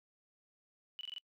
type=tone bursts; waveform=sine; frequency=2960 Hz; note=F#7; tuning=in tune; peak=-40 dBFS; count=5; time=0.99-1.182 s; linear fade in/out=0 ms; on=20 ms; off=23 ms; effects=noise-tail reverb RT60 0.1 s tail -26 dB re dry